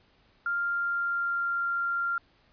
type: tone with pitch glide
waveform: sine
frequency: 1396.9 to 1387.3 Hz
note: F6 to F6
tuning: 0 to -12 cents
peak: -26 dBFS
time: 0.46-2.18 s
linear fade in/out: 2 ms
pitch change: -12 cents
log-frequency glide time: 0.6-1.64 s
effects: pink hiss -64 dBFS RMS until 2.52 s + resampled to 11025 Hz